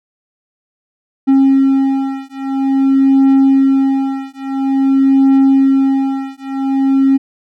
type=beating tone pair; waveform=triangle; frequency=270 / 270.49 Hz; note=C#4 / C#4; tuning=-45 / -42 cents; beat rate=0.49 Hz; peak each=-10 dBFS; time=1.27-7.18 s; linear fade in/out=20 ms; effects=none